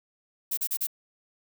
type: noise bursts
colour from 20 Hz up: violet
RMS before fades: -28 dBFS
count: 4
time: 0.51-0.871 s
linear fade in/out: 10 ms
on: 64 ms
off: 35 ms
effects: none